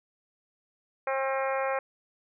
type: harmonic tone with a mistuned harmonic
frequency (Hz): 268.2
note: C4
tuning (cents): +43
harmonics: 2 / 3 / 4 / 5 / 6 / 7 / 8 / 9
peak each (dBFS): -29 / -33 / -35 / -37 / -39 / -40 / -41 / -42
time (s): 1.07-1.79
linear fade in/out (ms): 2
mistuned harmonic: 6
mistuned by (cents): -16
effects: none